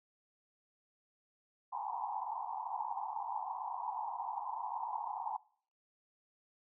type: band-pass noise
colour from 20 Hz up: white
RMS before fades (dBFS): -40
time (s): 1.72-5.37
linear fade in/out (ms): 10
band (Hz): 770 to 1000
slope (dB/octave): 96
effects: noise-tail reverb RT60 0.5 s tail -22 dB re dry